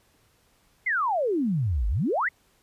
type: exponential two-way sweep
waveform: sine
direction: down then up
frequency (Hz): 2168 to 47.82 to 2168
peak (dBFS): -22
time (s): 0.86-2.29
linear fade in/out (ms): 10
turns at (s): 1.88
effects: pink hiss -64 dBFS RMS until 2.62 s + resampled to 32000 Hz